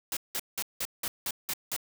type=noise bursts; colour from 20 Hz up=white; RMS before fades=-32 dBFS; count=8; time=0.12-1.764 s; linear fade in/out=2 ms; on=48 ms; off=180 ms; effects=none